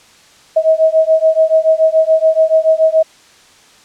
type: beating tone pair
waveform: sine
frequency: 635 / 642 Hz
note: D#5 / E5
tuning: +35 / -46 cents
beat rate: 7 Hz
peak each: -11 dBFS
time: 0.56-3.03 s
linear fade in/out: 10 ms
effects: white hiss -45 dBFS RMS until 3.84 s + low-pass 7000 Hz 12 dB/octave